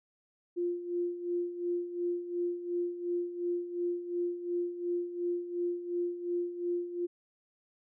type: tone with tremolo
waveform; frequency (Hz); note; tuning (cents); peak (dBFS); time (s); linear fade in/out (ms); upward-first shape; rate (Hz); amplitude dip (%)
sine; 350; F4; +4; -28; 0.56-7.07; 20; sine; 2.8; 70
effects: none